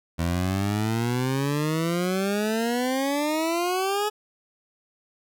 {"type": "exponential sweep", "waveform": "20% pulse", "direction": "up", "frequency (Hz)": [82.41, 426.6], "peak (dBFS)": -18, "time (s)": [0.18, 4.1], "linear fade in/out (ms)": 20, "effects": []}